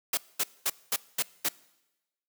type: noise bursts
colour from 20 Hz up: white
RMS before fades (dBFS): -27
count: 6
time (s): 0.13-1.488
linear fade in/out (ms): 5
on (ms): 43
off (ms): 220
effects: noise-tail reverb RT60 1.0 s tail -22 dB re dry + high-pass 200 Hz 12 dB/octave